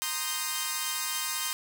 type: chord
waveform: 5% pulse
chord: C minor seventh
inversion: third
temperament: equal with one note detuned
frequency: 932.3 / 1046.5 / 1238.1 / 1568 Hz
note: Bb5 / C6 / Eb6 / G6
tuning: 0 / 0 / -9 / 0 cents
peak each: -25 / -22 / -23 / -25 dBFS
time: 0.02-1.53 s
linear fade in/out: 0 ms
effects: 8-bit